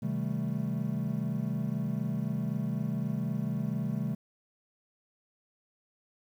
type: chord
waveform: triangle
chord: A half-diminished seventh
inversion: first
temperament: equal with one note detuned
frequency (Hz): 130.81 / 158.37 / 196 / 220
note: C3 / Eb3 / G3 / A3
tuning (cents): 0 / +31 / 0 / 0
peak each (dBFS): -33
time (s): 0.02-4.15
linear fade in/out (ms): 10
effects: 10-bit